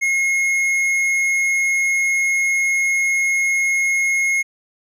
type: tone with tanh clipping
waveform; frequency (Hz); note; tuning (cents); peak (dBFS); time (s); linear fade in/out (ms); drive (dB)
triangle; 2159; C#7; -46; -17; 0.01-4.43; 20; 13
effects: none